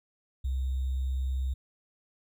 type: tone with sample-and-hold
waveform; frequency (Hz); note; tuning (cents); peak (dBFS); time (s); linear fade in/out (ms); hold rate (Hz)
sine; 65.41; C2; 0; -27; 0.44-1.54; 10; 3675
effects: none